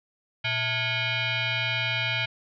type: tone with frequency modulation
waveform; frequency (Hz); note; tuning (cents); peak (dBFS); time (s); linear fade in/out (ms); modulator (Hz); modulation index
sine; 119; A#2; +36; -24; 0.44-2.26; 10; 772; 4.3
effects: none